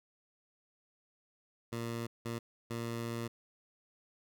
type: tone bursts at uneven times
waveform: 15% pulse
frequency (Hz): 116.54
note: A#2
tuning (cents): 0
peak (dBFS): -30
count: 3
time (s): 1.72-2.07 / 2.25-2.39 / 2.7-3.28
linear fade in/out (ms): 10
effects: none